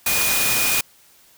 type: tone in noise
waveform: sine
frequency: 2458 Hz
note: D#7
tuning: 22 cents flat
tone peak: -24 dBFS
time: 0.06-0.81 s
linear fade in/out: 5 ms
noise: white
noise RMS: -20 dBFS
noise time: 0.06-0.81 s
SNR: -7 dB
effects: white hiss -53 dBFS RMS until 1.37 s